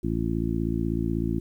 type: harmonic tone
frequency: 56.2 Hz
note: A1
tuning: 37 cents sharp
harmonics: 1 / 2 / 3 / 4 / 5 / 6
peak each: -31 / -31 / -31 / -31 / -31 / -31 dBFS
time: 0.03-1.4 s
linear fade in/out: 10 ms
effects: 10-bit